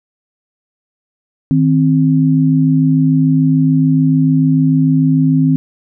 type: tone pair together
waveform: sine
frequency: 156.68 / 263.5 Hz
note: D#3 / C4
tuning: +12 / +12 cents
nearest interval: major sixth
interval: 900 cents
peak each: -11 dBFS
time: 1.51-5.56 s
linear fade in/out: 0 ms
effects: none